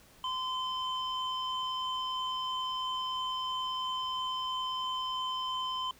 sine tone pair together, 1028 / 3081 Hz, C6 / G7, -31 / -31 cents, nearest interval octave + perfect fifth, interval 1900 cents, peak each -32 / -34 dBFS, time 0.24-5.91 s, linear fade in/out 2 ms, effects tanh soft clip ceiling -28 dBFS + pink hiss -59 dBFS RMS until 5.99 s

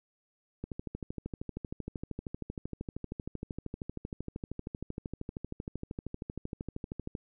click train, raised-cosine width 3 ms, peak -24 dBFS, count 85, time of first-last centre 0.64-7.152 s, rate 12.9 Hz, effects none

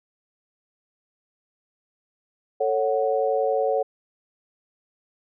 sine chord, F# minor, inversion first, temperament just, 444 / 555 / 740 Hz, A4 / C#5 / F#5, +16 / +2 / 0 cents, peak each -24 / -23 / -26 dBFS, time 2.6-3.83 s, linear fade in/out 10 ms, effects none

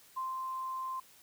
sine tone with ADSR envelope, 1044 Hz, C6, 4 cents flat, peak -33 dBFS, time 0.16-1 s, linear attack 16 ms, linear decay 170 ms, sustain -2 dB, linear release 5 ms, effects white hiss -60 dBFS RMS until 1.22 s

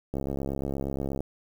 click train, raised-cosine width 2 ms, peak -18 dBFS, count 74, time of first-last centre 0.14-1.206 s, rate 68.5 Hz, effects 8-bit

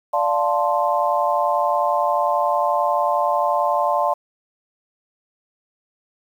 sine chord, D minor seventh, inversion none, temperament equal, 587.3 / 698.5 / 880 / 1046.5 Hz, D5 / F5 / A5 / C6, 0 / 0 / 0 / 0 cents, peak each -22 dBFS, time 0.13-4.14 s, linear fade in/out 10 ms, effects 8-bit

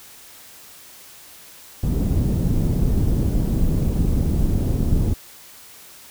pink low-pass noise, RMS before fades -19 dBFS, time 1.83-5.14 s, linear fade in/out 5 ms, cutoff 230 Hz, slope 12 dB/octave, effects white hiss -44 dBFS RMS until 6.1 s

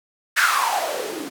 blue noise with band-pass filter sweep, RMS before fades -22 dBFS, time 0.36-1.3 s, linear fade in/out 20 ms, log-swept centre 1700 to 260 Hz, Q 6.2, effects none

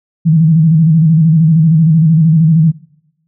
sine tone with vibrato, 160.3 Hz, E3, 48 cents flat, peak -5 dBFS, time 0.25-2.72 s, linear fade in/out 20 ms, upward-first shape square, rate 13 Hz, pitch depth 70 cents each way, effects noise-tail reverb RT60 0.9 s tail -22 dB re dry

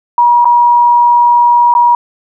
sine tone with dropouts, 958 Hz, A#5, 47 cents sharp, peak -4 dBFS, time 0.18-1.95 s, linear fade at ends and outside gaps 2 ms, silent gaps 0.446-0.454 / 1.74-1.75 s, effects none

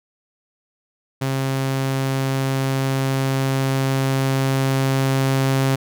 sawtooth tone with level ramp, 134.3 Hz, C3, 46 cents sharp, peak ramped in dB -16 to -12 dBFS, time 1.21-5.76 s, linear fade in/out 10 ms, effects none

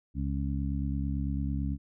harmonic tone, 69 Hz, C#2, 7 cents flat, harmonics 1 / 2 / 3 / 4, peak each -31 / -34 / -36 / -37 dBFS, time 0.14-1.78 s, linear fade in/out 50 ms, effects none

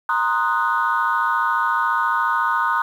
sine chord, C half-diminished seventh, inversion third, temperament equal, 932.3 / 1046.5 / 1244.5 / 1480 Hz, Bb5 / C6 / Eb6 / Gb6, 0 / 0 / 0 / 0 cents, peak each -22 / -23 / -21 / -22 dBFS, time 0.09-2.82 s, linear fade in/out 2 ms, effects tanh soft clip ceiling -9 dBFS + 8-bit

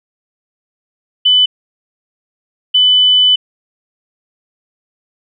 sine tone bursts at uneven times, 3000 Hz, F#7, 23 cents sharp, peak -6 dBFS, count 2, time 1.25-1.46 / 2.74-3.36 s, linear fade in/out 10 ms, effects none

